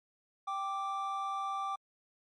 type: tone pair together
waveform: triangle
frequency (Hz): 783.4 / 1175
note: G5 / D6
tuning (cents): -1 / +1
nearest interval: perfect fifth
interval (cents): 702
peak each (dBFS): -36 / -33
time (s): 0.47-1.76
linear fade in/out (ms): 10
effects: MP3 48 kbps